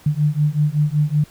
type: beating tone pair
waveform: sine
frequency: 146.83 / 152.13 Hz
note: D3 / D#3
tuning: 0 / -39 cents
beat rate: 5.3 Hz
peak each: -18 dBFS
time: 0.06-1.24 s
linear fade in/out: 5 ms
effects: pink hiss -48 dBFS RMS until 1.3 s